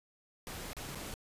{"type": "noise with dropouts", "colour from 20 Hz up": "pink", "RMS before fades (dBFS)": -43, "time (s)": [0.47, 1.14], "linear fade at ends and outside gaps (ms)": 0, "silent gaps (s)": [[0.732, 0.767], [0.949, 0.955]], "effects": ["resampled to 32000 Hz"]}